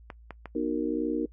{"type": "clicks", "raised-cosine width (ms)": 0.5, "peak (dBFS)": -23, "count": 3, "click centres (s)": [0.102, 0.307, 0.457]}
{"type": "chord", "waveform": "sine", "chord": "B major seventh", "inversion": "none", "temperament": "just", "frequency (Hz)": [246.9, 308.7, 370.4, 463], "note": ["B3", "D#4", "F#4", "A#4"], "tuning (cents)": [0, -14, 2, -12], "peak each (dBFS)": [-33, -29, -34, -32], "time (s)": [0.55, 1.26], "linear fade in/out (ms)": 5}
{"effects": ["noise-tail reverb RT60 0.1 s tail -22 dB re dry", "added 57 Hz sine -49 dBFS peak until 1.32 s"]}